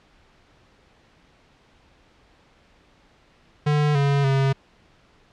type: tone with pitch steps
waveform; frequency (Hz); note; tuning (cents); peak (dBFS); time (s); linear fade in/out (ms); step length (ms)
square; 148.6 / 140.8 / 135.8; D3 / C#3 / C#3; +21 / +27 / -35; -18; 3.66-4.53; 10; 290
effects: pink hiss -57 dBFS RMS until 5.32 s + low-pass 4000 Hz 12 dB/octave